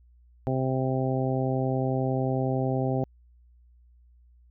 harmonic tone, 131 Hz, C3, 2 cents sharp, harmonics 1 / 2 / 3 / 4 / 5 / 6, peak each -27 / -30 / -32 / -33 / -34 / -35 dBFS, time 0.47-3.04 s, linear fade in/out 0 ms, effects added 60 Hz sine -54 dBFS peak until 4.5 s

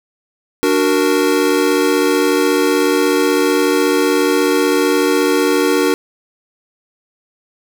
square chord, D augmented, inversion none, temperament equal with one note detuned, 293.7 / 370 / 464.8 Hz, D4 / F#4 / A#4, 0 / 0 / -5 cents, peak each -17 dBFS, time 0.63-5.94 s, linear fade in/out 0 ms, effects none

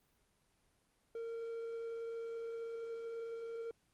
triangle tone, 459.6 Hz, A#4, 25 cents flat, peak -38 dBFS, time 1.15-3.71 s, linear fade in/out 2 ms, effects pink hiss -75 dBFS RMS until 3.93 s + Opus 24 kbps

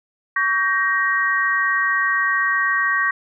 sine chord, G diminished, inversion second, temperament just, 1128.9 / 1568 / 1881.6 Hz, Db6 / G6 / Bb6, +31 / 0 / +16 cents, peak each -22 / -22 / -19 dBFS, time 0.36-3.11 s, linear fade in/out 5 ms, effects none

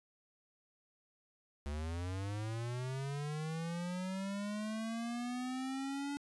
square linear sweep, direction up, 71 to 287.1 Hz, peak -38 dBFS, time 1.66-6.17 s, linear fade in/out 0 ms, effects resampled to 24000 Hz

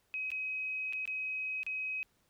sine tone with dropouts, 2535 Hz, D#7, 32 cents sharp, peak -34 dBFS, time 0.14-2.03 s, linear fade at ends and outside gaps 0 ms, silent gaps 0.304-0.317 / 0.926-0.933 / 1.055-1.076 / 1.632-1.665 s, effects pink hiss -73 dBFS RMS until 2.29 s

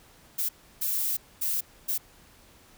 violet noise bursts at uneven times, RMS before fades -28 dBFS, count 4, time 0.38-0.49 / 0.81-1.17 / 1.41-1.61 / 1.88-1.98 s, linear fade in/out 10 ms, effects pink hiss -56 dBFS RMS until 2.77 s

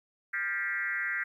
sine tone with frequency modulation, 1758 Hz, A6, 2 cents flat, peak -29 dBFS, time 0.33-1.24 s, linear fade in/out 10 ms, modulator 183 Hz, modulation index 1.8, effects 11-bit

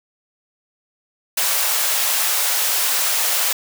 white high-pass noise, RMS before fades -19 dBFS, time 1.37-3.53 s, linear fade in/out 5 ms, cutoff 530 Hz, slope 24 dB/octave, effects none

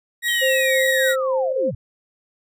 35% pulse tone with vibrato, 1895 Hz, A#6, 28 cents sharp, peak -17 dBFS, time 0.22-1.16 s, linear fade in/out 50 ms, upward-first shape triangle, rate 3.6 Hz, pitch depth 10 cents each way
sine linear sweep, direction down, 3199 to 86.3 Hz, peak -26 dBFS, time 0.28-1.75 s, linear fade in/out 5 ms
sine tone with tremolo, 525 Hz, C5, 6 cents sharp, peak -17 dBFS, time 0.41-1.71 s, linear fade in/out 20 ms, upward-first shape triangle, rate 3.4 Hz, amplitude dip 30%
effects none

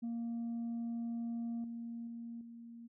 sine tone with level steps, 233.1 Hz, A#3, in tune, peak -34 / -40 / -42 / -48 dBFS, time 0.02-2.88 s, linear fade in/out 20 ms, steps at 1.64 / 2.07 / 2.41 s, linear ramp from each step 2 ms, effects tanh soft clip ceiling -35 dBFS

